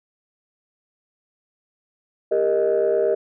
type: chord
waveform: sine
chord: Eb major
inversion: first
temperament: equal with one note detuned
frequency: 397.7 / 466.2 / 622.3 Hz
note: G4 / Bb4 / Eb5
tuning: +25 / 0 / 0 cents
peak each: -20 dBFS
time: 2.31-3.15 s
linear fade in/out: 10 ms
effects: tanh soft clip ceiling -11 dBFS